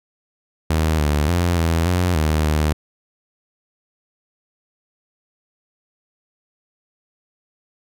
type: tone with pitch steps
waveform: sawtooth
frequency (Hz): 79 / 74.2 / 87.1 / 82.6 / 89.5 / 77.4 / 76.5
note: D#2 / D2 / F2 / E2 / F2 / D#2 / D#2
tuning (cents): +27 / +18 / -4 / +4 / +43 / -9 / -29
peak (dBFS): -12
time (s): 0.7-2.73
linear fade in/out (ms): 5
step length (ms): 290
effects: none